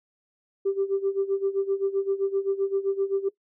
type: tone with tremolo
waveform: sine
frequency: 392 Hz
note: G4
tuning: in tune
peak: -19 dBFS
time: 0.65-3.29 s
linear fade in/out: 10 ms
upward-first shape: sine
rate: 7.7 Hz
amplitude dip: 85%
effects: noise-tail reverb RT60 0.1 s tail -19 dB re dry + tanh soft clip ceiling -16 dBFS